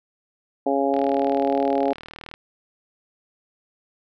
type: harmonic tone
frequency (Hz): 138.2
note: C#3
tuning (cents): -5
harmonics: 2 / 3 / 4 / 5 / 6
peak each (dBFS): -24 / -25 / -24 / -25 / -27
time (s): 0.66-1.93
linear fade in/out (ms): 5
type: click train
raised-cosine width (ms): 0.3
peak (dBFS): -21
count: 56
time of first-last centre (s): 0.94-2.339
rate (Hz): 39.3
effects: none